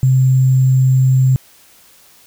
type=tone with sample-and-hold; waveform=sine; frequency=130.81 Hz; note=C3; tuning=in tune; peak=-8 dBFS; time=0.03-1.36 s; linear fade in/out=0 ms; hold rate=7350 Hz; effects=white hiss -47 dBFS RMS until 2.26 s